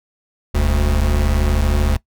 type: tone pair together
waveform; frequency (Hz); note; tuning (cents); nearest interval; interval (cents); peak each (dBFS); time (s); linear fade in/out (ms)
square; 40.43 / 73.42; E1 / D2; -33 / 0; minor seventh; 1033; -18 / -17; 0.54-1.97; 10
effects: noise-tail reverb RT60 0.1 s tail -19 dB re dry